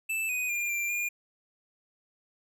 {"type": "tone with pitch steps", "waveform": "square", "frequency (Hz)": [2640, 2494, 2403, 2370, 2417], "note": ["E7", "D#7", "D7", "D7", "D7"], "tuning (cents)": [2, 3, 39, 15, 49], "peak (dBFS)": -29, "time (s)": [0.09, 1.09], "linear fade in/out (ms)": 10, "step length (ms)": 200, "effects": []}